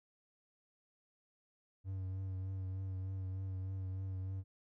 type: tone with vibrato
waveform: triangle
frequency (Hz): 94.7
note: F#2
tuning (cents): +41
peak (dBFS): -36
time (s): 1.84-4.44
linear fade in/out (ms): 50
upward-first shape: triangle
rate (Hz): 3.3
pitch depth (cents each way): 29
effects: none